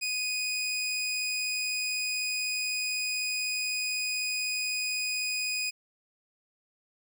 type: tone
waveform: 20% pulse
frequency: 2489 Hz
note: D#7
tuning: in tune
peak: -24 dBFS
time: 0.01-5.71 s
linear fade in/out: 20 ms
effects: none